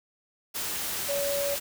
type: tone in noise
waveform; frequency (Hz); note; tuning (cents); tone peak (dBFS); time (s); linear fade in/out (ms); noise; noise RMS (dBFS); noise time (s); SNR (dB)
sine; 566; C#5; +36; -27; 1.08-1.56; 20; white; -32; 0.54-1.6; +2
effects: none